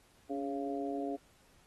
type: harmonic tone with a mistuned harmonic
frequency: 138.2 Hz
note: C#3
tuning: 5 cents flat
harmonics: 2 / 3 / 4 / 5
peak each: -37 / -40 / -44 / -40 dBFS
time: 0.29-1.17 s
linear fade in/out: 20 ms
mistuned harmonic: 2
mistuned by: +40 cents
effects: pink hiss -66 dBFS RMS until 1.66 s + AAC 32 kbps